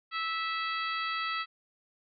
harmonic tone, 655 Hz, E5, 11 cents flat, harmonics 2 / 3 / 4 / 5 / 6 / 7, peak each -33 / -37 / -39 / -41 / -43 / -44 dBFS, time 0.11-1.46 s, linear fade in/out 50 ms, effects none

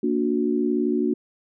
sine chord, Bb augmented, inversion none, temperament just, 233.1 / 291.4 / 364.2 Hz, Bb3 / D4 / F#4, 0 / -13 / -27 cents, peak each -24 dBFS, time 0.03-1.14 s, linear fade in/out 5 ms, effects none

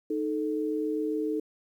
sine tone pair together, 309.8 / 437.2 Hz, D#4 / A4, -7 / -11 cents, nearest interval tritone, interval 596 cents, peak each -29 / -30 dBFS, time 0.1-1.4 s, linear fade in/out 5 ms, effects 10-bit

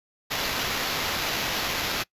blue noise with sample-and-hold, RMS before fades -28 dBFS, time 0.3-2.04 s, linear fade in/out 20 ms, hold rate 8820 Hz, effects noise-tail reverb RT60 0.1 s tail -23 dB re dry + resampled to 32000 Hz

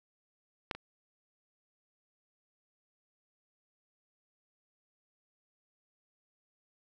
clicks, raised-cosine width 0.3 ms, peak -16 / -27 dBFS, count 2, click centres 0.712 / 0.75 s, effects none

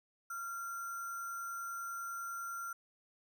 sine tone with sample-and-hold, 1380 Hz, F6, 21 cents flat, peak -39 dBFS, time 0.3-2.73 s, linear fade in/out 5 ms, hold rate 7350 Hz, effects none

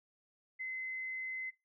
sine tone, 2050 Hz, C7, 36 cents flat, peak -37 dBFS, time 0.59-1.51 s, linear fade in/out 20 ms, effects noise-tail reverb RT60 0.2 s tail -19 dB re dry

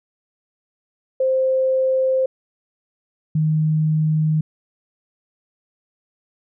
sine tone pair in turn, 523.3 / 155.58 Hz, C5 / D#3, 0 / 0 cents, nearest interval octave + major sixth, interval 2100 cents, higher first, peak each -15 dBFS, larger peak neither, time 1.2-2.26 / 3.35-4.41 s, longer neither, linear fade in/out 5 ms, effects none

